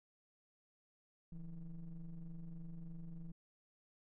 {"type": "ring-modulated tone", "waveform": "triangle", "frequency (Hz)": 77.78, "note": "D#2", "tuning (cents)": 0, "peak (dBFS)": -40, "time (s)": [1.32, 3.32], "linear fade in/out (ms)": 5, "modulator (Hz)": 89.4, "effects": []}